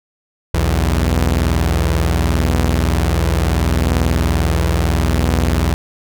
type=tone pair together; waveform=sawtooth; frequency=61.99 / 82.41 Hz; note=B1 / E2; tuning=+7 / 0 cents; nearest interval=perfect fourth; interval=493 cents; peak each=-12 dBFS; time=0.54-5.74 s; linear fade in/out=0 ms; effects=none